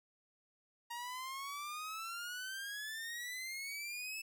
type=exponential sweep; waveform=sawtooth; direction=up; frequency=936 to 2634 Hz; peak=-38 dBFS; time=0.9-4.22 s; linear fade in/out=10 ms; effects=none